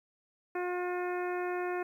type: harmonic tone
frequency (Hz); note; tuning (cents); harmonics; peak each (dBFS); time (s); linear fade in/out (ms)
358; F4; +43; 1 / 2 / 3 / 4 / 5 / 6 / 7; -33 / -38 / -43 / -43 / -44 / -50 / -49; 0.55-1.83; 5
effects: 11-bit